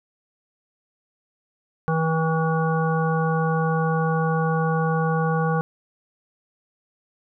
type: harmonic tone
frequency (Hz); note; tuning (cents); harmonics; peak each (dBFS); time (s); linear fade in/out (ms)
161.2; E3; -38; 1 / 3 / 5 / 7 / 9; -21 / -26 / -28 / -29 / -31; 1.88-5.61; 0
effects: none